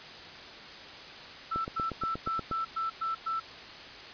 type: tone bursts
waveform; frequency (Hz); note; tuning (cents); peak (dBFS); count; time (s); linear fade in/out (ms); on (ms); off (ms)
sine; 1328; E6; +12; -29; 8; 1.51-3.4; 10; 140; 110
type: click train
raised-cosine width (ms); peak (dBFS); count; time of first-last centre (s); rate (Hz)
2; -23; 9; 1.56-2.512; 8.4
effects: white hiss -45 dBFS RMS until 4.13 s + resampled to 11025 Hz